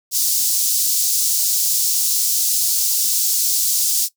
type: high-pass noise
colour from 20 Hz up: pink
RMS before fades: -18 dBFS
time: 0.11-4.09 s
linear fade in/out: 50 ms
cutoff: 5100 Hz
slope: 24 dB/octave
effects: noise-tail reverb RT60 0.1 s tail -18 dB re dry

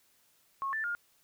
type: tone with pitch steps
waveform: sine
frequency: 1091 / 1766 / 1416 Hz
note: C#6 / A6 / F6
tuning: -28 / +6 / +23 cents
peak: -31 dBFS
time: 0.62-0.95 s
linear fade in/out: 0 ms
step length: 110 ms
effects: white hiss -68 dBFS RMS until 1.23 s

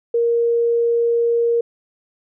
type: tone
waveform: sine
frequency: 468.4 Hz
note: A#4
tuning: 8 cents sharp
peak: -14 dBFS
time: 0.14-1.61 s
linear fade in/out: 5 ms
effects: none

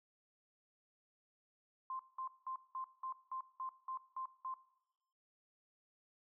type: tone bursts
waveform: sine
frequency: 1046.5 Hz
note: C6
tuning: in tune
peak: -40 dBFS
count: 10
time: 1.9-4.54 s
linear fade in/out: 2 ms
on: 93 ms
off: 190 ms
effects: noise-tail reverb RT60 0.9 s tail -18 dB re dry

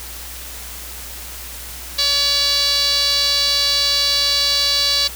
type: tone with band-pass filter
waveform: sawtooth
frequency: 568 Hz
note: C#5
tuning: 42 cents sharp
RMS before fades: -17 dBFS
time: 1.98-5.08 s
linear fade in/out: 10 ms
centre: 4300 Hz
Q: 6.8
effects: added 60 Hz sine -36 dBFS peak until 5.15 s + white hiss -33 dBFS RMS until 5.15 s

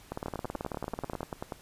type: two click trains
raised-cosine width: 1 ms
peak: -20 / -20 dBFS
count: 21 / 14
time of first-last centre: 0.12-1.207 / 0.26-1.522 s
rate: 18.4 / 10.3 Hz
effects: pink hiss -55 dBFS RMS until 1.61 s + resampled to 32000 Hz

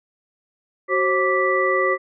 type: tone cluster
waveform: sine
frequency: 375.6 / 535 / 1168 / 1969 Hz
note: F#4 / C5 / D6 / B6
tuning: +26 / +38 / -10 / -6 cents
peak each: -22 dBFS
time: 0.88-1.98 s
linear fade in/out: 50 ms
effects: none

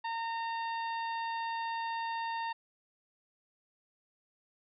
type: harmonic tone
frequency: 916 Hz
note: A#5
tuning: 31 cents flat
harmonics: 1 / 2 / 3 / 4 / 5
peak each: -34 / -42 / -47 / -50 / -52 dBFS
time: 0.04-2.53 s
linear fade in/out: 10 ms
effects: none

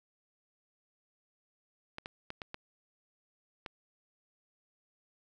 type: clicks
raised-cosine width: 0.3 ms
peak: -24 dBFS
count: 6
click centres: 1.984 / 2.059 / 2.304 / 2.418 / 2.544 / 3.662 s
effects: none

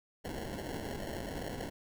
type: noise with sample-and-hold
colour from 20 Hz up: white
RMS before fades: -40 dBFS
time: 0.24-1.7 s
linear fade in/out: 20 ms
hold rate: 1225 Hz
effects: none

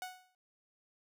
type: tone with exponential decay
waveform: sawtooth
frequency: 738 Hz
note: F#5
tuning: 5 cents flat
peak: -34 dBFS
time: 0.02-0.35 s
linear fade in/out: 1 ms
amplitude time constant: 70 ms
effects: none

